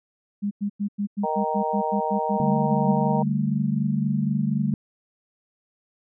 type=tone bursts; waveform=sine; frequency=203.5 Hz; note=G#3; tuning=35 cents flat; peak=-22 dBFS; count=14; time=0.42-2.942 s; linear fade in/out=20 ms; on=91 ms; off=96 ms
type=harmonic tone; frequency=155.56 Hz; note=D#3; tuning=in tune; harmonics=3 / 4 / 5 / 6; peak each=-29 / -29 / -28 / -27 dBFS; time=1.23-3.23 s; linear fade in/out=10 ms
type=chord; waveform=sine; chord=D suspended fourth; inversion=none; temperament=equal; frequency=146.83 / 196 / 220 Hz; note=D3 / G3 / A3; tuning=0 / 0 / 0 cents; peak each=-25 dBFS; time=2.4-4.74 s; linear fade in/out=2 ms
effects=none